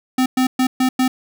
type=tone bursts at uneven times; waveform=square; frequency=257.2 Hz; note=C4; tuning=30 cents flat; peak=-14 dBFS; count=5; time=0.18-0.26 / 0.37-0.47 / 0.59-0.67 / 0.8-0.89 / 0.99-1.08 s; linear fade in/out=5 ms; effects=none